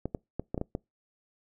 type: clicks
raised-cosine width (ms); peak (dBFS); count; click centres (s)
2; -18; 7; 0.056 / 0.148 / 0.396 / 0.545 / 0.578 / 0.614 / 0.751
effects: noise-tail reverb RT60 0.2 s tail -25 dB re dry